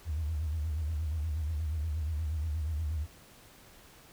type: tone with vibrato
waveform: sine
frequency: 77.78 Hz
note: D#2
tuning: in tune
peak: -29 dBFS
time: 0.05-3.07 s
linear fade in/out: 50 ms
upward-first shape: sine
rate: 8.4 Hz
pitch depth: 110 cents each way
effects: tanh soft clip ceiling -25 dBFS + pink hiss -56 dBFS RMS until 4.12 s